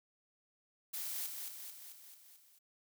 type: noise with echo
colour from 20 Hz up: blue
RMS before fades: -41 dBFS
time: 0.93-1.27 s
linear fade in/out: 10 ms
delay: 220 ms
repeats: 6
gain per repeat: -4 dB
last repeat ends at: 2.59 s
effects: none